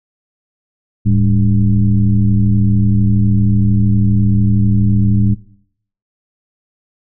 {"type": "tone with frequency modulation", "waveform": "sine", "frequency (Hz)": 107.9, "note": "A2", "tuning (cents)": -33, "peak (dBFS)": -8, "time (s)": [1.05, 5.35], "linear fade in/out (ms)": 20, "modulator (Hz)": 91.5, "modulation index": 1.1, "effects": ["noise-tail reverb RT60 0.7 s tail -21 dB re dry"]}